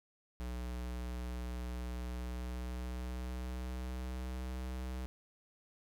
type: tone with pitch glide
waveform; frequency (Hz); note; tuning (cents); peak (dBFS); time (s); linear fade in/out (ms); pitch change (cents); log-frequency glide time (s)
square; 61.1 to 63.4; B1 to B1; -18 to +46; -39; 0.4-5.06; 0; +64; 1.98-4.5
effects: none